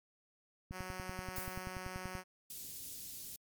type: tone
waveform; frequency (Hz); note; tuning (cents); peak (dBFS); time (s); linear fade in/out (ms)
5% pulse; 185; F#3; 0; -32; 0.71-2.24; 50
type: click train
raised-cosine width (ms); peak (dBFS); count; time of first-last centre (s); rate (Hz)
5; -31; 16; 0.71-2.152; 10.4
type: noise with exponential decay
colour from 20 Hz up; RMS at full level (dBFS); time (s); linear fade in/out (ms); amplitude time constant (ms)
violet; -40; 1.36-1.87; 2; 110
type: band-stop noise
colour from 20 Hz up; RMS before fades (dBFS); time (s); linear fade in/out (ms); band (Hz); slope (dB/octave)
white; -47; 2.5-3.36; 2; 280 to 4500; 12
effects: MP3 96 kbps